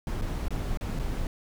brown noise with dropouts, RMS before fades -30 dBFS, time 0.07-1.27 s, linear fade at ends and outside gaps 1 ms, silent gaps 0.213-0.22 / 0.483-0.506 / 0.773-0.81 / 0.991-0.996 s, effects none

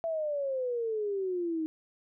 sine exponential sweep, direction down, 670 to 311.1 Hz, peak -29 dBFS, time 0.04-1.66 s, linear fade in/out 0 ms, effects none

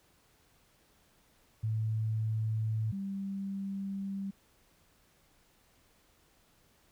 sine tone pair in turn, 110 / 196 Hz, A2 / G3, 0 / 0 cents, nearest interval minor seventh, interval 1000 cents, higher second, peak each -29 / -34 dBFS, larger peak first, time 1.63-2.92 / 2.92-4.31 s, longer second, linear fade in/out 10 ms, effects pink hiss -67 dBFS RMS until 6.91 s

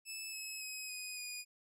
15% pulse tone with pitch steps, 2618 / 2577 / 2538 / 2498 / 2460 Hz, E7 / E7 / D#7 / D#7 / D#7, -13 / -40 / +34 / +6 / -20 cents, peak -35 dBFS, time 0.05-1.45 s, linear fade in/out 50 ms, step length 280 ms, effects none

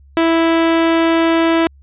sawtooth tone, 329.6 Hz, E4, in tune, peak -7 dBFS, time 0.17-1.67 s, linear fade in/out 0 ms, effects added 69 Hz sine -42 dBFS peak until 1.82 s + resampled to 8000 Hz

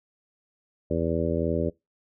harmonic tone, 82.8 Hz, E2, 8 cents sharp, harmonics 1 / 2 / 3 / 4 / 5 / 6 / 7, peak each -31 / -31 / -31 / -31 / -31 / -31 / -31 dBFS, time 0.9-1.7 s, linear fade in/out 10 ms, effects noise-tail reverb RT60 0.2 s tail -23 dB re dry

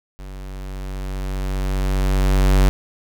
square tone with level ramp, 47.55 Hz, F#1, 48 cents sharp, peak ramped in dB -33 to -11 dBFS, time 0.19-2.69 s, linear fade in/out 0 ms, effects none

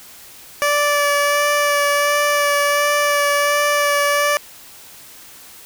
15% pulse tone with vibrato, 580 Hz, D5, 22 cents flat, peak -8 dBFS, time 0.62-4.37 s, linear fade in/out 0 ms, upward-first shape sine, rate 1.4 Hz, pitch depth 14 cents each way, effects white hiss -41 dBFS RMS until 5.65 s

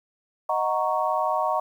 sine chord, D# minor seventh, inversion none, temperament equal, 622.3 / 740 / 932.3 / 1108.7 Hz, D#5 / F#5 / A#5 / C#6, 0 / 0 / 0 / 0 cents, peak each -27 dBFS, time 0.49-1.6 s, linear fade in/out 5 ms, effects 9-bit

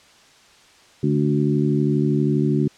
harmonic tone with a mistuned harmonic, 72.5 Hz, D2, 22 cents flat, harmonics 2 / 3 / 4 / 5, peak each -20 / -22 / -23 / -24 dBFS, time 1.03-2.68 s, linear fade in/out 5 ms, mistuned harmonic 5, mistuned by +24 cents, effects white hiss -51 dBFS RMS until 2.77 s + low-pass 6000 Hz 12 dB/octave

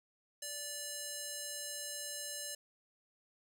square tone with band-pass filter, 582 Hz, D5, 16 cents flat, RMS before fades -43 dBFS, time 0.42-2.55 s, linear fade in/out 5 ms, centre 8500 Hz, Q 1.3, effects none

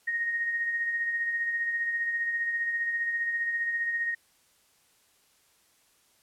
sine tone with tremolo, 1864.7 Hz, A#6, in tune, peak -25 dBFS, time 0.07-4.15 s, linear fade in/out 10 ms, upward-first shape sine, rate 15 Hz, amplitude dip 40%, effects white hiss -65 dBFS RMS until 6.22 s + low-pass 12000 Hz 12 dB/octave

